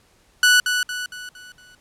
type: tone with echo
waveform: sawtooth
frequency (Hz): 1480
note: F#6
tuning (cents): 0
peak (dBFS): -8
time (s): 0.43-0.6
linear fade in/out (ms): 2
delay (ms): 230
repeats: 5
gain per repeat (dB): -7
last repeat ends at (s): 1.75
effects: pink hiss -58 dBFS RMS until 1.8 s + low-pass 11000 Hz 12 dB/octave